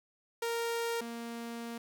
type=tone pair in turn; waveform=sawtooth; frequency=464.9 / 233.3 Hz; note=A#4 / A#3; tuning=-5 / +2 cents; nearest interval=octave; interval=1193 cents; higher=first; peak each=-28 / -35 dBFS; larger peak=first; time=0.42-1.01 / 1.01-1.78 s; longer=second; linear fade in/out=5 ms; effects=none